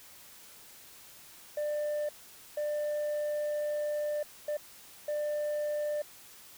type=tone bursts at uneven times; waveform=sine; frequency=595 Hz; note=D5; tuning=22 cents sharp; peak=-27 dBFS; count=4; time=1.57-2.09 / 2.57-4.23 / 4.48-4.57 / 5.08-6.02 s; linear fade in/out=5 ms; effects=tanh soft clip ceiling -29 dBFS + white hiss -53 dBFS RMS until 6.57 s